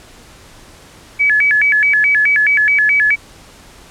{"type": "tone with vibrato", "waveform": "sine", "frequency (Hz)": 1975.5, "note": "B6", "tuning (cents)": 0, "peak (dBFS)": -9, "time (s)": [1.19, 3.16], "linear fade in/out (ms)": 20, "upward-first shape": "square", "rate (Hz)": 4.7, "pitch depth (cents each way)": 250, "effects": ["pink hiss -41 dBFS RMS until 3.9 s", "low-pass 10000 Hz 12 dB/octave"]}